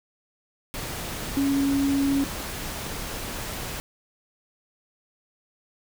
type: tone in noise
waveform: sine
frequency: 277.2 Hz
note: C#4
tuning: in tune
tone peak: -20 dBFS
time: 1.37-2.24 s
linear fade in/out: 0 ms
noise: pink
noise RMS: -33 dBFS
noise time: 0.74-3.8 s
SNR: +10 dB
effects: none